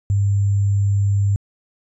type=tone with sample-and-hold; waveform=sine; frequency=100 Hz; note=G2; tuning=35 cents sharp; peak=-14 dBFS; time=0.1-1.36 s; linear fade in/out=0 ms; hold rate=7350 Hz; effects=resampled to 22050 Hz